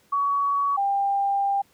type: tone pair in turn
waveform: sine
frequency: 1127 / 795.7 Hz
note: C#6 / G5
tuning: +28 / +26 cents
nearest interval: tritone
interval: 602 cents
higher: first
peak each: -20 dBFS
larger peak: neither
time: 0.12-0.77 / 0.77-1.62 s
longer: second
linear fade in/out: 10 ms
effects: pink hiss -61 dBFS RMS until 1.73 s + high-pass 80 Hz 12 dB/octave